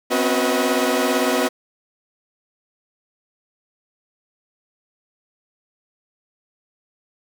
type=tone cluster; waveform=sawtooth; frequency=252.6 / 270.4 / 365.5 / 489.7 / 636 Hz; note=B3 / C#4 / F#4 / B4 / D#5; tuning=+39 / -43 / -21 / -15 / +38 cents; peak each=-20 dBFS; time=0.1-1.49 s; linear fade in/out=20 ms; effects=none